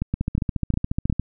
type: two click trains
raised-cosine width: 5 ms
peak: -10 / -10 dBFS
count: 4 / 16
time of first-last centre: 0.02-1.099 / 0.14-1.196 s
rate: 2.78 / 14.2 Hz
effects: none